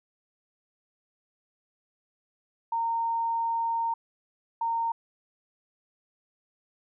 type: tone pair in turn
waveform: sine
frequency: 920 / 920 Hz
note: A#5 / A#5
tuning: -23 / -23 cents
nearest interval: unison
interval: 0 cents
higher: neither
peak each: -25 dBFS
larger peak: neither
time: 2.72-3.94 / 4.61-4.92 s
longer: first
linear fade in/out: 5 ms
effects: none